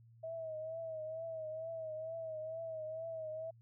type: tone with vibrato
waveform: sine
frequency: 641 Hz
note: E5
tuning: 49 cents flat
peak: -40 dBFS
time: 0.23-3.51 s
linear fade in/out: 10 ms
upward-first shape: triangle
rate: 2.2 Hz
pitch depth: 63 cents each way
effects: added 115 Hz sine -59 dBFS peak until 3.61 s